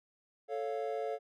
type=chord; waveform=triangle; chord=A augmented; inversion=none; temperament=equal; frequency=440 / 554.4 / 698.5 Hz; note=A4 / C#5 / E#5; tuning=0 / 0 / 0 cents; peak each=-35 / -37 / -37 dBFS; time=0.48-1.19 s; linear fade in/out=50 ms; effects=none